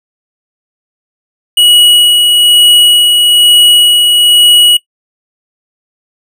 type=tone with tremolo; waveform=square; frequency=2916 Hz; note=F#7; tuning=26 cents flat; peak=-3 dBFS; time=1.57-4.77 s; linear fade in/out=5 ms; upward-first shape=sine; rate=1.1 Hz; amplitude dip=30%; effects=noise-tail reverb RT60 0.1 s tail -19 dB re dry